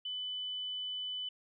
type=tone; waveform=sine; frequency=3000 Hz; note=F#7; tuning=23 cents sharp; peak=-36 dBFS; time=0.05-1.29 s; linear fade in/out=5 ms; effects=none